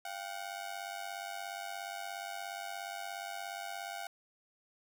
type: ring-modulated tone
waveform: sawtooth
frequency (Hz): 740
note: F#5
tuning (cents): 0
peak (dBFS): -33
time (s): 0.05-4.07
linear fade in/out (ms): 2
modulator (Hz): 48.5
effects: none